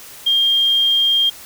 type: tone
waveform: sine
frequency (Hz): 3209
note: G7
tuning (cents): +40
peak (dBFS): -12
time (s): 0.26-1.3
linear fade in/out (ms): 10
effects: white hiss -38 dBFS RMS until 1.45 s